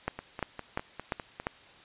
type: two click trains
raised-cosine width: 0.5 ms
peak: -14 / -22 dBFS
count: 5 / 7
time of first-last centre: 0.08-1.469 / 0.19-1.4 s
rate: 2.88 / 4.96 Hz
effects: white hiss -54 dBFS RMS until 1.84 s + resampled to 8000 Hz